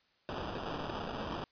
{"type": "noise with sample-and-hold", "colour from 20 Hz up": "white", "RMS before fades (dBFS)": -39, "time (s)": [0.29, 1.44], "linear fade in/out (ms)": 0, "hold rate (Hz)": 2100, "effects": ["white hiss -71 dBFS RMS until 1.51 s", "resampled to 11025 Hz"]}